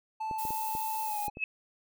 triangle tone with pitch glide, 877 to 832.1 Hz, A5 to G#5, -6 to +3 cents, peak -30 dBFS, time 0.2-1.3 s, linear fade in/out 10 ms, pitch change -91 cents, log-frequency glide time 1.03-1.19 s
clicks, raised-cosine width 2 ms, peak -28 dBFS, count 6, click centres 0.312 / 0.452 / 0.506 / 0.751 / 1.282 / 1.371 s
violet noise, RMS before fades -39 dBFS, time 0.38-1.28 s, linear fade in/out 10 ms
sine tone with exponential growth, 2587 Hz, E7, 33 cents flat, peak -23 dBFS, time 1.35-1.44 s, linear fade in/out 2 ms, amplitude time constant 19 ms
effects none

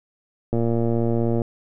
click train, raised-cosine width 2 ms, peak -10 dBFS, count 104, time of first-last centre 0.53-1.418 s, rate 116 Hz, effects none

